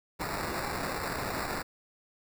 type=noise with sample-and-hold; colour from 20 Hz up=white; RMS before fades=-34 dBFS; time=0.19-1.63 s; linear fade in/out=20 ms; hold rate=3150 Hz; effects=none